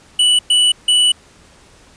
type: tone bursts at uneven times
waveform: square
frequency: 2960 Hz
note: F#7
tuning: in tune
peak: -10 dBFS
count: 3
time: 0.19-0.39 / 0.5-0.72 / 0.88-1.12 s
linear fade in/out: 5 ms
effects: pink hiss -47 dBFS RMS until 1.96 s + resampled to 22050 Hz